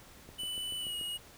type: click train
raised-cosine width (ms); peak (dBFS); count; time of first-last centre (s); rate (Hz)
2; -36; 6; 0.29-1.013; 6.92
type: tone with pitch glide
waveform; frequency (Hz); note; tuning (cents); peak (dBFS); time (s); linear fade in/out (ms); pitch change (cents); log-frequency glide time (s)
square; 2985 to 2888; F#7 to F#7; +15 to -43; -36; 0.38-1.18; 20; -58; 0.79-0.95
effects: pink hiss -55 dBFS RMS until 1.37 s